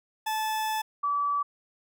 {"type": "tone pair in turn", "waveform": ["40% pulse", "sine"], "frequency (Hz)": [870, 1151], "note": ["A5", "D6"], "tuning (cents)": [-20, -35], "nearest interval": "perfect fourth", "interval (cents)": 485, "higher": "second", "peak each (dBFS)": [-26, -24], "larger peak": "second", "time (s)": [[0.26, 0.82], [1.03, 1.43]], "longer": "first", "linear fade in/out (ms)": 10, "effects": []}